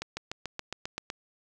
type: accelerating click train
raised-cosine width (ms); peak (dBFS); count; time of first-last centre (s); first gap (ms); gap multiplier
0.2; -17; 9; 0.02-1.101; 150; 0.97
effects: none